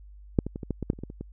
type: clicks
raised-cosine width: 3 ms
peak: -7 / -19 / -21 / -22 / -15 / -18 / -10 / -29 / -30 / -21 / -27 / -22 dBFS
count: 12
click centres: 0.388 / 0.466 / 0.559 / 0.632 / 0.707 / 0.827 / 0.901 / 0.933 / 0.989 / 1.036 / 1.101 / 1.21 s
effects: added 50 Hz sine -45 dBFS peak until 1.32 s